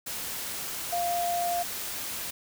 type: tone in noise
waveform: sine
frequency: 698 Hz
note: F5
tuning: 1 cent flat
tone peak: -26 dBFS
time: 0.92-1.63 s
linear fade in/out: 10 ms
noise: white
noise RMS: -35 dBFS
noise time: 0.06-2.31 s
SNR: +6 dB
effects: none